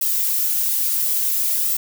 violet noise with flanger, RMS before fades -20 dBFS, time 0.01-1.77 s, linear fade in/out 5 ms, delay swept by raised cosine 1.5 to 6 ms, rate 0.58 Hz, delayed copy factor +0.8, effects none

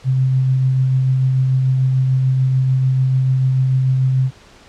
sine tone with tremolo, 130.81 Hz, C3, in tune, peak -11 dBFS, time 0.04-4.31 s, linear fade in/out 50 ms, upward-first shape triangle, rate 6.8 Hz, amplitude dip 25%, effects pink hiss -45 dBFS RMS until 4.68 s + low-pass 6000 Hz 12 dB/octave

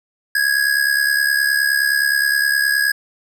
square tone with amplitude modulation, 1661.2 Hz, G#6, in tune, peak -12 dBFS, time 0.35-2.92 s, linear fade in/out 5 ms, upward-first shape sine, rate 69.6 Hz, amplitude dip 70%, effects none

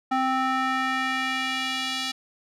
square tone with band-pass filter sweep, 261.6 Hz, C4, in tune, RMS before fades -26 dBFS, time 0.11-2.12 s, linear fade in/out 10 ms, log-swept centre 990 to 3900 Hz, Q 1.5, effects none

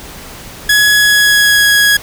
sawtooth tone with pitch glide, 1683 to 1663.7 Hz, G#6 to G#6, +23 to +3 cents, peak -3 dBFS, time 0.69-1.97 s, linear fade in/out 5 ms, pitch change -20 cents, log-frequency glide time 0.95-1.65 s, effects pink hiss -31 dBFS RMS until 2.02 s

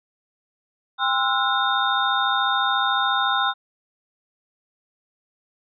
sine tone cluster, 799 / 1036 / 1331 / 1445 / 3656 Hz, G5 / C6 / E6 / F#6 / A#7, +33 / -17 / +16 / -41 / -34 cents, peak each -25 dBFS, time 0.98-3.54 s, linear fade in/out 50 ms, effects none

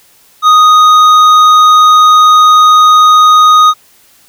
triangle tone with hard clipping, 1244.5 Hz, D#6, in tune, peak -3 dBFS, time 0.42-3.74 s, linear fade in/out 50 ms, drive 11 dB, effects white hiss -45 dBFS RMS until 4.28 s

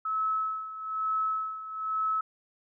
sine tone with tremolo, 1296 Hz, E6, 30 cents flat, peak -25 dBFS, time 0.05-2.21 s, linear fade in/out 5 ms, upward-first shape sine, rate 1.1 Hz, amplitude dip 75%, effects none

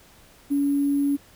sine tone with sample-and-hold, 282.9 Hz, C#4, 35 cents sharp, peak -19 dBFS, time 0.5-1.17 s, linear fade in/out 20 ms, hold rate 11025 Hz, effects pink hiss -53 dBFS RMS until 1.35 s

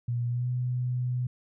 sine tone with pitch glide, 120 to 124.66 Hz, B2 to B2, -49 to +17 cents, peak -26 dBFS, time 0.08-1.27 s, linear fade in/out 5 ms, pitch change +66 cents, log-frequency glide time 0.28-0.48 s, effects none

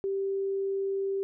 sine tone, 391 Hz, G4, 4 cents flat, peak -27 dBFS, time 0.04-1.23 s, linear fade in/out 0 ms, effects none

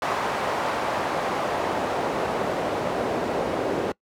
pink noise with band-pass filter sweep, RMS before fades -26 dBFS, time 0.02-3.92 s, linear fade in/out 2 ms, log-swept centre 900 to 470 Hz, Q 1.2, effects noise-tail reverb RT60 0.1 s tail -23 dB re dry + high-pass 60 Hz 12 dB/octave

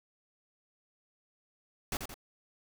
pink noise with echo, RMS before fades -34 dBFS, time 1.92-1.97 s, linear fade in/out 2 ms, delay 86 ms, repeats 2, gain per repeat -6 dB, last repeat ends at 2.142 s, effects none

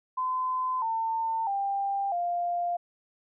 sine tone with pitch steps, 1023 / 900.9 / 793.4 / 698.7 Hz, C6 / A5 / G5 / F5, -39 / +41 / +21 / +1 cents, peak -26 dBFS, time 0.17-2.77 s, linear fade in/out 10 ms, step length 650 ms, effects none

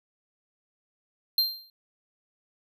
square tone with exponential decay, 4170 Hz, C8, 7 cents flat, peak -18 dBFS, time 1.38-1.7 s, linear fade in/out 2 ms, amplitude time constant 69 ms, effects none

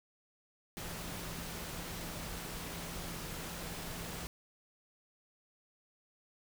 sine tone in noise, 170.3 Hz, F3, 43 cents flat, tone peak -49 dBFS, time 0.77-4.27 s, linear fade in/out 0 ms, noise pink, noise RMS -43 dBFS, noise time 0.77-4.27 s, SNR -9 dB, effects none

